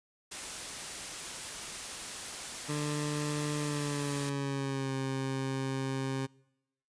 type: noise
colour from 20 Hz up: white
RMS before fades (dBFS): -40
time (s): 0.31-4.3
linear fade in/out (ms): 10
type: tone with pitch glide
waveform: 20% pulse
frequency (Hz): 148.5 to 133.84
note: D3 to C3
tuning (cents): +20 to +40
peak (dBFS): -27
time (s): 2.68-6.27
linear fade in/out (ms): 20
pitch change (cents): -180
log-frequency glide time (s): 3.58-4.94
effects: noise-tail reverb RT60 0.9 s tail -25 dB re dry + resampled to 22050 Hz